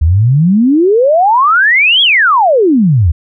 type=exponential two-way sweep; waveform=sine; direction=up then down; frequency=73.42 to 3400 to 73.42 Hz; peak=-5 dBFS; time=0.01-3.12 s; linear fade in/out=10 ms; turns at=2.02 s; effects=none